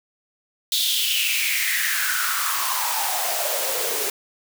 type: noise with high-pass filter sweep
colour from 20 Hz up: white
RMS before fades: -23 dBFS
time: 0.72-4.1 s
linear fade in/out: 2 ms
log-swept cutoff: 3800 to 400 Hz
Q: 6.3
effects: none